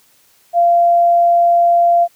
sine tone, 690 Hz, F5, 21 cents flat, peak -8 dBFS, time 0.53-2.08 s, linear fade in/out 50 ms, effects white hiss -53 dBFS RMS until 2.15 s

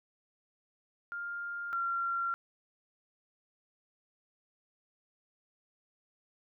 sine tone pair in turn, 1402 / 1374.7 Hz, F6 / F6, +6 / -28 cents, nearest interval unison, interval 34 cents, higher first, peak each -36 / -30 dBFS, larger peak second, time 1.12-1.73 / 1.73-2.34 s, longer neither, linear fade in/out 0 ms, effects none

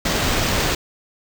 pink noise with sample-and-hold, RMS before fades -20 dBFS, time 0.05-0.75 s, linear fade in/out 5 ms, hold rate 11025 Hz, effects none

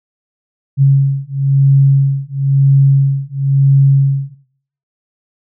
sine beating tone pair, 137 / 137.99 Hz, C#3 / C#3, -20 / -8 cents, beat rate 0.99 Hz, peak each -10 dBFS, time 0.77-4.35 s, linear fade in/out 50 ms, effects noise-tail reverb RT60 0.6 s tail -17 dB re dry

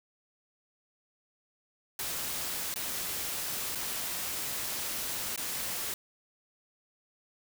white noise with dropouts, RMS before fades -35 dBFS, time 1.99-5.94 s, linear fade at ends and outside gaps 2 ms, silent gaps 2.741-2.759 / 3.751-3.755 / 5.361-5.376 s, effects none

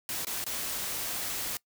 white noise with dropouts, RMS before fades -34 dBFS, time 0.09-1.57 s, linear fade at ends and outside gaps 1 ms, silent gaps 0.248-0.269 / 0.441-0.464 s, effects noise-tail reverb RT60 0.1 s tail -22 dB re dry

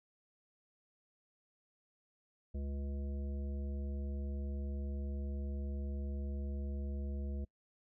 harmonic tone, 70 Hz, C#2, 18 cents sharp, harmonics 1 / 3 / 5 / 7 / 9, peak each -37 / -46 / -53 / -55 / -58 dBFS, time 2.54-7.45 s, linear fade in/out 10 ms, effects noise-tail reverb RT60 0.1 s tail -26 dB re dry

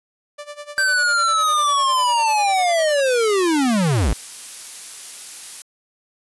sawtooth tone with tremolo, 587.3 Hz, D5, in tune, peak -26 dBFS, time 0.38-3.01 s, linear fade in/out 10 ms, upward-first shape sine, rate 10 Hz, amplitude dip 85%
square linear sweep, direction down, 1568 to 42 Hz, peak -16 dBFS, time 0.78-4.13 s, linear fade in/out 0 ms
blue noise, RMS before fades -32 dBFS, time 3.06-5.62 s, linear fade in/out 2 ms
effects resampled to 24000 Hz

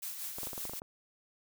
blue noise with tremolo, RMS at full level -39 dBFS, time 0.02-0.8 s, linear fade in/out 10 ms, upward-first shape sine, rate 5.4 Hz, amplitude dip 45%
clicks, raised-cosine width 1 ms, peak -29 dBFS, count 9, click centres 0.385 / 0.433 / 0.471 / 0.532 / 0.579 / 0.653 / 0.696 / 0.735 / 0.819 s
effects none

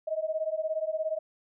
sine beating tone pair, 623 / 640 Hz, D#5 / D#5, +2 / +49 cents, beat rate 17 Hz, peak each -31 dBFS, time 0.07-1.19 s, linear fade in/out 10 ms, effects none

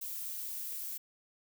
violet noise, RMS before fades -40 dBFS, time 0.01-0.98 s, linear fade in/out 10 ms, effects none

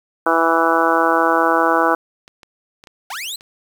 harmonic tone, 164.8 Hz, E3, in tune, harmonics 2 / 3 / 4 / 5 / 6 / 7 / 8 / 9, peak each -21 / -21 / -21 / -21 / -21 / -21 / -21 / -21 dBFS, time 0.26-1.95 s, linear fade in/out 5 ms
clicks, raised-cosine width 0.2 ms, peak -24 dBFS, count 5, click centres 2.279 / 2.432 / 2.839 / 2.872 / 3.409 s
sawtooth linear sweep, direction up, 659.3 to 4179 Hz, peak -22 dBFS, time 3.1-3.36 s, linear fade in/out 5 ms
effects 7-bit

